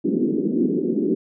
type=band-pass noise; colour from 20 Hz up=white; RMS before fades=-21 dBFS; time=0.04-1.15 s; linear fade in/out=10 ms; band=190 to 380 Hz; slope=48 dB/octave; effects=none